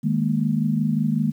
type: chord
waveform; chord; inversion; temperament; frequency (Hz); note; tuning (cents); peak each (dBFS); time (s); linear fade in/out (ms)
sine; D# suspended fourth; none; equal; 155.56 / 207.7 / 233.1; D#3 / G#3 / A#3; 0 / 0 / 0; -23; 0.03-1.32; 20
effects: 9-bit